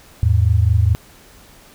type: tone pair together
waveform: sine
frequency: 82.4 / 107.1 Hz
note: E2 / A2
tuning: 0 / -46 cents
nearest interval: perfect fourth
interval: 454 cents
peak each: -14 dBFS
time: 0.23-0.95 s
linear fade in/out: 0 ms
effects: pink hiss -46 dBFS RMS until 1.74 s